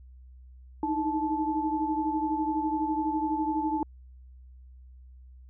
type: tone cluster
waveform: sine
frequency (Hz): 307.3 / 319.3 / 872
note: D#4 / D#4 / A5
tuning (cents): -21 / +45 / -16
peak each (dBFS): -30 / -32 / -29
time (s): 0.83-3.83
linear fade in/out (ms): 2
effects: added 63 Hz sine -47 dBFS peak until 5.49 s